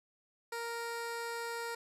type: tone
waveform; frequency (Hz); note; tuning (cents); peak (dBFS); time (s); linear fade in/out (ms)
15% pulse; 466.2; A#4; 0; -31; 0.52-1.75; 5
effects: resampled to 32000 Hz